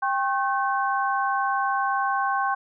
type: tone cluster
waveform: sine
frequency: 792 / 1085 / 1533 Hz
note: G5 / C#6 / G6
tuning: +18 / -37 / -39 cents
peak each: -25 / -25 / -28 dBFS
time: 0.02-2.55 s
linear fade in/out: 10 ms
effects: none